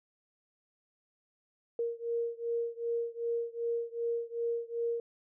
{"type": "beating tone pair", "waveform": "sine", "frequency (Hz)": [466.2, 468.8], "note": ["A#4", "A#4"], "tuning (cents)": [0, 10], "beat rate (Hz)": 2.6, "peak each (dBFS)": [-34, -35], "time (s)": [1.79, 5], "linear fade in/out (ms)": 2, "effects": []}